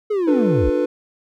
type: linear sweep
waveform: triangle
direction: down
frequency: 435.2 to 41.66 Hz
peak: -15 dBFS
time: 0.1-0.7 s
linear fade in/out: 10 ms
type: chord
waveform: triangle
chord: B half-diminished seventh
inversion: first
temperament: just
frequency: 296.3 / 355.6 / 444.5 / 493.9 Hz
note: D4 / F4 / A4 / B4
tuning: +15 / +31 / +18 / 0 cents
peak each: -20 / -21 / -23 / -18 dBFS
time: 0.27-0.86 s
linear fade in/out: 10 ms
effects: none